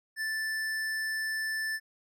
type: tone with tanh clipping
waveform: sine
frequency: 1760 Hz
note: A6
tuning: in tune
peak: -32 dBFS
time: 0.16-1.8 s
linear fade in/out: 50 ms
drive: 17 dB
effects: none